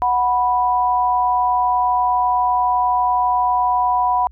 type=tone pair together; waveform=sine; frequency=737 / 985.1 Hz; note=F#5 / B5; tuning=-7 / -5 cents; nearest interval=perfect fourth; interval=502 cents; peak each=-18 / -16 dBFS; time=0.02-4.27 s; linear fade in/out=0 ms; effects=added 60 Hz sine -40 dBFS peak until 4.31 s